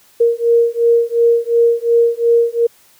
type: beating tone pair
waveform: sine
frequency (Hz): 466.2 / 469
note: A#4 / A#4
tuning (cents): 0 / +11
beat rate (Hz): 2.8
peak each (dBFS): -13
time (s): 0.2-2.67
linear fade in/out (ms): 10
effects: white hiss -50 dBFS RMS until 2.99 s